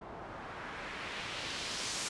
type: noise with low-pass filter sweep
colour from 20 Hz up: white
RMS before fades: -41 dBFS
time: 0.01-2.09 s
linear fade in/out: 10 ms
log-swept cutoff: 760 to 7400 Hz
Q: 1.1
effects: resampled to 24000 Hz